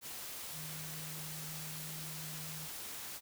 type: tone in noise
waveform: sine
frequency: 155.56 Hz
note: D#3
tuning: in tune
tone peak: -47 dBFS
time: 0.52-2.69 s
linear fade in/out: 50 ms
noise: white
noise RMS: -45 dBFS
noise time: 0.01-3.21 s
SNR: -5 dB
effects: none